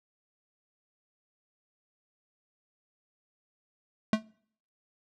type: tone with exponential decay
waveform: square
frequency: 217 Hz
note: A3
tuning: 24 cents flat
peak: -19 dBFS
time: 4.13-4.23 s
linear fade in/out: 2 ms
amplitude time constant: 20 ms
effects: noise-tail reverb RT60 0.6 s tail -25 dB re dry + low-pass 5000 Hz 12 dB/octave